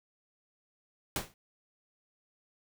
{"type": "noise with exponential decay", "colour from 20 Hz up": "pink", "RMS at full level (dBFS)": -29, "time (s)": [1.16, 1.34], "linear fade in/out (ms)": 1, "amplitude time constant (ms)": 37, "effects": []}